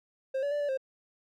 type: tone with pitch steps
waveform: triangle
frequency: 531 / 571 / 585 / 579 / 530 Hz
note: C5 / D5 / D5 / D5 / C5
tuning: +25 / -49 / -7 / -25 / +22 cents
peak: -26 dBFS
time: 0.34-0.775 s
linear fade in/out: 10 ms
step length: 87 ms
effects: none